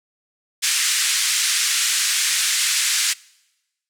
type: band-pass noise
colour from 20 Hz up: white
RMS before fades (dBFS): -20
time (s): 0.62-3.14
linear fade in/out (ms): 20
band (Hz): 1600 to 9100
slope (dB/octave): 24
effects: noise-tail reverb RT60 1.0 s tail -24 dB re dry